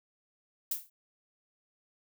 violet noise with exponential decay, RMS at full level -28 dBFS, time 0.71-0.9 s, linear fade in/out 5 ms, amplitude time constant 40 ms, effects none

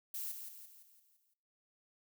violet noise with echo, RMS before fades -41 dBFS, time 0.14-0.32 s, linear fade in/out 5 ms, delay 170 ms, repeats 6, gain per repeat -6 dB, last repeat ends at 1.34 s, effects noise-tail reverb RT60 0.7 s tail -21 dB re dry

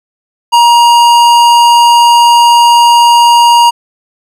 sine tone with tanh clipping, 946 Hz, A#5, 25 cents sharp, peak -4 dBFS, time 0.52-3.71 s, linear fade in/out 20 ms, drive 18 dB, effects none

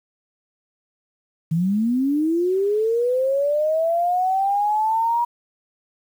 sine linear sweep, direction up, 155.56 to 958 Hz, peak -17 dBFS, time 1.51-5.25 s, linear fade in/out 10 ms, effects 8-bit

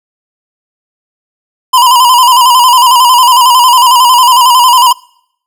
square tone with vibrato, 991 Hz, B5, 6 cents sharp, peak -3 dBFS, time 1.73-4.93 s, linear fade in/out 10 ms, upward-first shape square, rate 11 Hz, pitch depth 61 cents each way, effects noise-tail reverb RT60 0.7 s tail -25 dB re dry

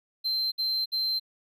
triangle tone bursts, 4118 Hz, C8, 28 cents flat, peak -24 dBFS, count 3, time 0.24-1.198 s, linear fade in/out 20 ms, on 280 ms, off 59 ms, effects none

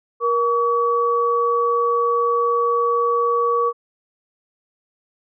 sine tone pair together, 473.4 / 1136 Hz, A#4 / C#6, +27 / +42 cents, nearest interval octave + minor third, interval 1515 cents, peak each -19 / -18 dBFS, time 0.2-3.73 s, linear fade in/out 50 ms, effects none

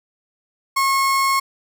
35% pulse tone, 1087 Hz, C#6, 34 cents flat, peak -14 dBFS, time 0.76-1.4 s, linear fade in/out 10 ms, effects none

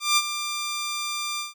10% pulse tone with ADSR envelope, 1190 Hz, D6, 22 cents sharp, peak -8 dBFS, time 0-1.54 s, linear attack 170 ms, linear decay 44 ms, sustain -11 dB, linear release 150 ms, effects none

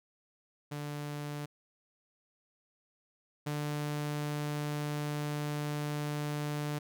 sawtooth tone pair in turn, 146.83 / 148.02 Hz, D3 / D3, 0 / +14 cents, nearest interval unison, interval 14 cents, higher second, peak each -33 / -29 dBFS, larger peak second, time 0.71-1.46 / 3.46-6.79 s, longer second, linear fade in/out 10 ms, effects none

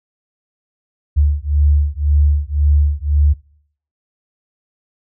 sine beating tone pair, 72.3 / 74.2 Hz, D2 / D2, -27 / +18 cents, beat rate 1.9 Hz, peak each -14 dBFS, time 1.16-3.34 s, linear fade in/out 20 ms, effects noise-tail reverb RT60 0.6 s tail -23 dB re dry

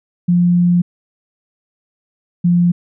sine tone pair in turn, 175.6 / 174.59 Hz, F3 / F3, +10 / 0 cents, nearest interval unison, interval 10 cents, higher first, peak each -9 dBFS, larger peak neither, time 0.28-0.82 / 2.44-2.72 s, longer first, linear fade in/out 10 ms, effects none

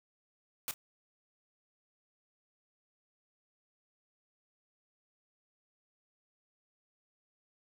white noise with echo, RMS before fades -36 dBFS, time 0.68-0.71 s, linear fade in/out 0 ms, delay 29 ms, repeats 1, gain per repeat -15 dB, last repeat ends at 0.739 s, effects none

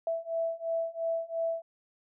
sine beating tone pair, 659.3 / 662.2 Hz, E5 / E5, 0 / +8 cents, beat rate 2.9 Hz, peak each -33 / -32 dBFS, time 0.07-1.62 s, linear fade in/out 2 ms, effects none

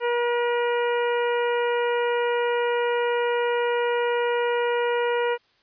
harmonic tone, 479 Hz, A#4, 47 cents sharp, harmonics 1 / 2 / 3 / 4 / 5 / 6, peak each -22 / -28 / -32 / -34 / -36 / -38 dBFS, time 0-5.38 s, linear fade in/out 50 ms, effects white hiss -63 dBFS RMS until 5.62 s + resampled to 11025 Hz

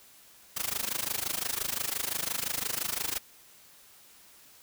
white noise with amplitude modulation, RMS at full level -29 dBFS, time 0.56-3.19 s, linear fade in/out 10 ms, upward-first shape sine, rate 25.8 Hz, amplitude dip 90%, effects white hiss -56 dBFS RMS until 4.62 s

